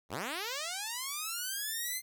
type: linear sweep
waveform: 5% pulse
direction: up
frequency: 59.7 to 2093 Hz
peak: -24 dBFS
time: 0.09-2.02 s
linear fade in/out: 50 ms
effects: 11-bit